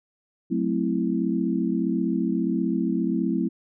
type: chord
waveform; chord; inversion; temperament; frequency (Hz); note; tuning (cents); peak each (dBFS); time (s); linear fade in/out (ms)
sine; F# half-diminished seventh; none; equal; 185 / 220 / 261.6 / 329.6; F#3 / A3 / C4 / E4; 0 / 0 / 0 / 0; -27; 0.5-3.49; 20
effects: none